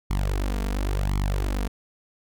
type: tone with flanger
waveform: sawtooth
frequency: 48.77 Hz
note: G1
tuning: 8 cents flat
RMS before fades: -25 dBFS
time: 0.1-1.68 s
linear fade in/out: 10 ms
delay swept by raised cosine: 0.91 to 4.41 ms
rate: 0.94 Hz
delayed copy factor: +1
effects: none